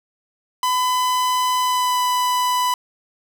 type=tone with pitch glide; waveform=45% pulse; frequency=1005 to 995.2 Hz; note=B5 to B5; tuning=+30 to +13 cents; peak=-17 dBFS; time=0.63-2.74 s; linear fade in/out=2 ms; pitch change=-17 cents; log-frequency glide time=1.61-1.99 s; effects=none